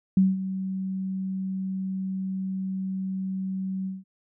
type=tone with ADSR envelope; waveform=sine; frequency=189.9 Hz; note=F#3; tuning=45 cents sharp; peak=-14 dBFS; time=0.17-4.04 s; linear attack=3 ms; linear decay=190 ms; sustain=-13 dB; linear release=180 ms; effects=none